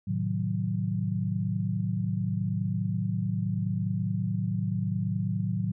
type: chord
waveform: sine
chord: A diminished seventh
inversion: none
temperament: equal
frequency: 110 / 130.81 / 155.56 / 185 Hz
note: A2 / C3 / Eb3 / Gb3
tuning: 0 / 0 / 0 / 0 cents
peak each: -30 / -36 / -33 / -30 dBFS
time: 0.07-5.72 s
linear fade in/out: 10 ms
effects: none

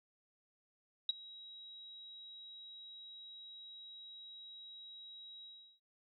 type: tone with ADSR envelope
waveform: sine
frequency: 3840 Hz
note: B7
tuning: 49 cents flat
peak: -27 dBFS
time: 1.09-5.8 s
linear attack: 3 ms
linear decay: 19 ms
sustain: -23 dB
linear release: 360 ms
effects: none

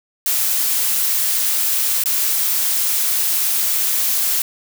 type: noise with dropouts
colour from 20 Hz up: blue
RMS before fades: -18 dBFS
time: 0.26-4.42 s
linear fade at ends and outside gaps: 1 ms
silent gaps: 2.038-2.058 s
effects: none

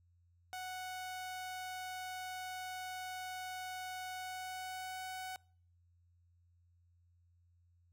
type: tone with pitch glide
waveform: sawtooth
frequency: 740 to 746.4 Hz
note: F#5 to F#5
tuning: 0 to +15 cents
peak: -38 dBFS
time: 0.53-5.36 s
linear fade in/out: 0 ms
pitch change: +15 cents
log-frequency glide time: 4.14-5.04 s
effects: noise-tail reverb RT60 0.5 s tail -24 dB re dry + added 87 Hz sine -67 dBFS peak until 7.92 s

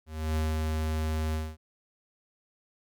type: tone with ADSR envelope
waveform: square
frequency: 78.4 Hz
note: D#2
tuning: 14 cents sharp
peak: -26 dBFS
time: 0.06-1.57 s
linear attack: 300 ms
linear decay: 200 ms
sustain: -2 dB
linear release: 230 ms
effects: none

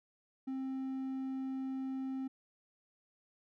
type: tone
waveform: triangle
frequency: 264.6 Hz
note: C4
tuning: 20 cents sharp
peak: -34 dBFS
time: 0.47-2.28 s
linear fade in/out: 10 ms
effects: none

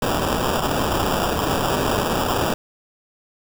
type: noise with sample-and-hold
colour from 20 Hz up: white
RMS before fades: -21 dBFS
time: 0.02-2.54 s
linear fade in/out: 2 ms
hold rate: 2100 Hz
effects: none

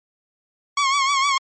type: tone with vibrato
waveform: sawtooth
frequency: 1105 Hz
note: C#6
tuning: 6 cents flat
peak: -13 dBFS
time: 0.77-1.38 s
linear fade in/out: 5 ms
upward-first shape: triangle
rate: 6.5 Hz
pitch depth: 81 cents each way
effects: MP3 32 kbps

